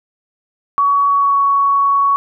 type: tone with pitch glide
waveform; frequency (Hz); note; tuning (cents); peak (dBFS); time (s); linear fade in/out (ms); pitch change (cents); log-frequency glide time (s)
sine; 1127 to 1117.3; C#6 to C#6; +28 to +13; -10; 0.78-2.16; 0; -15; 1.07-1.38
effects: none